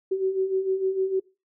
sine beating tone pair, 375.7 / 382.3 Hz, F#4 / G4, +26 / -43 cents, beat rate 6.6 Hz, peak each -29 / -23 dBFS, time 0.11-1.2 s, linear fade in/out 10 ms, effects noise-tail reverb RT60 0.3 s tail -23 dB re dry

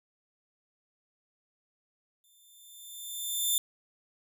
10% pulse tone with exponential growth, 3554 Hz, A7, 17 cents sharp, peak -16 dBFS, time 2.24-3.58 s, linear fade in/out 1 ms, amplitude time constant 290 ms, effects none

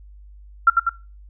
sine tone with echo, 1366 Hz, F6, 39 cents flat, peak -7 dBFS, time 0.67-0.7 s, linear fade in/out 5 ms, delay 97 ms, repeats 2, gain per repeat -4 dB, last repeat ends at 0.894 s, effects noise-tail reverb RT60 0.3 s tail -19 dB re dry + added 50 Hz sine -41 dBFS peak until 1.29 s

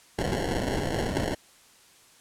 white noise with sample-and-hold, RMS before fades -28 dBFS, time 0.18-1.35 s, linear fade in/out 10 ms, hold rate 1225 Hz, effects white hiss -56 dBFS RMS until 2.2 s + low-pass 10000 Hz 12 dB/octave

